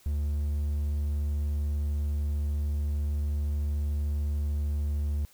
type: tone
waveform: triangle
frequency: 73.3 Hz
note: D2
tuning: 3 cents flat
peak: -24 dBFS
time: 0.06-5.25 s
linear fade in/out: 0 ms
effects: white hiss -59 dBFS RMS until 5.33 s